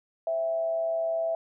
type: tone with frequency modulation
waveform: sine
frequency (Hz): 659.3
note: E5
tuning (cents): 0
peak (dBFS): -25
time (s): 0.27-1.35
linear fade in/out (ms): 2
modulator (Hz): 128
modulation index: 0.29
effects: none